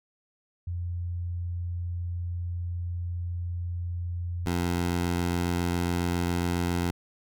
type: tone pair in turn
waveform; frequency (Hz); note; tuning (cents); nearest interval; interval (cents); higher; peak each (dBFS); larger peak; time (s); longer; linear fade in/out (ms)
sine / 15% pulse; 87.31 / 87.31; F2 / F2; 0 / 0; unison; 0; neither; -29 / -19; second; 0.67-4.46 / 4.46-6.91; first; 5
effects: none